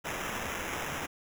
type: noise with sample-and-hold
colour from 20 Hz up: white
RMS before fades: -36 dBFS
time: 0.04-1.07 s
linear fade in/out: 20 ms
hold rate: 4410 Hz
effects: none